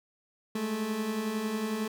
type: beating tone pair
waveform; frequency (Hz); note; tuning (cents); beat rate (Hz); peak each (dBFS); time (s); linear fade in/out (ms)
30% pulse; 207.7 / 218.7; G#3 / A3; 0 / -10; 11; -35 / -28; 0.55-1.88; 5
effects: none